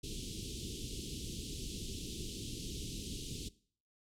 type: band-stop noise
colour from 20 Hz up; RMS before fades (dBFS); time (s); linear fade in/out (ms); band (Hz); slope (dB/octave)
pink; -42; 0.03-3.49; 10; 420 to 2900; 48
effects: noise-tail reverb RT60 0.5 s tail -20 dB re dry + low-pass 9000 Hz 12 dB/octave